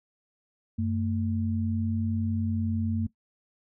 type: tone pair together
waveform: sine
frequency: 94.19 / 224.8 Hz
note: F#2 / A3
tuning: +31 / +37 cents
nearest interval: octave + minor third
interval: 1506 cents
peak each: -28 dBFS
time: 0.78-3.07 s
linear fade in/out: 10 ms
effects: noise-tail reverb RT60 0.1 s tail -17 dB re dry